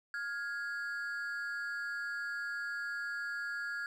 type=ring-modulated tone; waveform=triangle; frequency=1536 Hz; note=G6; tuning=36 cents flat; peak=-31 dBFS; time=0.14-3.86 s; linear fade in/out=0 ms; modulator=125 Hz; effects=none